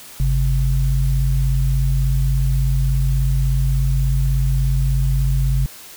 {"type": "tone pair together", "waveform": "sine", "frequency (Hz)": [50.01, 133.5], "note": ["G1", "C3"], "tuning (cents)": [35, 35], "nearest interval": "octave + perfect fourth", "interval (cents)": 1700, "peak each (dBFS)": [-16, -18], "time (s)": [0.2, 5.66], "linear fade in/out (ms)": 0, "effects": ["white hiss -39 dBFS RMS until 5.96 s"]}